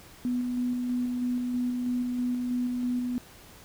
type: tone with tremolo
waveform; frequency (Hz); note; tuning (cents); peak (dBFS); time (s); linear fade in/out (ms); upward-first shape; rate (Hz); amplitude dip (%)
sine; 246.9; B3; 0; -25; 0.25-3.18; 0; square; 3.1; 25
effects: pink hiss -51 dBFS RMS until 3.64 s